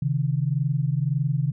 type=tone pair together; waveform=sine; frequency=133.77 / 155.56 Hz; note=C3 / D#3; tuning=+39 / 0 cents; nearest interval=minor third; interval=261 cents; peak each=-23 / -24 dBFS; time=0.02-1.52 s; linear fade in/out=5 ms; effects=none